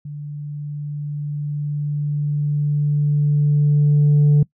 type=tone with level ramp; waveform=sine; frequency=146.83 Hz; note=D3; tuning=in tune; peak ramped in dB=-28 to -7 dBFS; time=0.05-4.43 s; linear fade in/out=5 ms; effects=noise-tail reverb RT60 0.1 s tail -23 dB re dry + tanh soft clip ceiling -9 dBFS